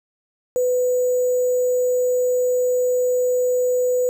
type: tone with sample-and-hold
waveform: sine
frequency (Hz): 500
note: B4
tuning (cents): +21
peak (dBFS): -16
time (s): 0.56-4.09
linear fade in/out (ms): 0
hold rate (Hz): 7350
effects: none